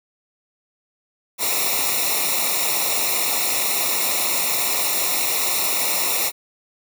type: noise with comb filter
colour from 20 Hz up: white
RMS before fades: -21 dBFS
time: 1.38-6.32 s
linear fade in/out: 50 ms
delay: 0.63 ms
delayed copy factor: -1
effects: none